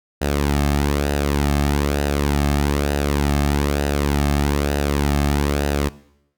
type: tone with flanger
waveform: sawtooth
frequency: 71.8 Hz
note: D2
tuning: 39 cents flat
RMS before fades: -19 dBFS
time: 0.21-5.89 s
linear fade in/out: 10 ms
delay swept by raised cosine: 0.89 to 2.09 ms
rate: 1.1 Hz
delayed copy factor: -0.55
effects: noise-tail reverb RT60 0.8 s tail -20 dB re dry